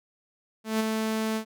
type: tone with ADSR envelope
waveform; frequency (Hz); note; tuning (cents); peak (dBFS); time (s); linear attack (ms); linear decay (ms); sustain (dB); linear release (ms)
sawtooth; 219.8; A3; -2; -18; 0.64-1.45; 160; 15; -4; 88
effects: none